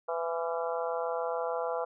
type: harmonic tone with a mistuned harmonic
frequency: 166.8 Hz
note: E3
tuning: 21 cents sharp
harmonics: 3 / 4 / 5 / 6 / 7 / 8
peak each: -33 / -35 / -38 / -40 / -41 / -42 dBFS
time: 0.08-1.85 s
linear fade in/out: 10 ms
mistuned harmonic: 8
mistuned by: +43 cents
effects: none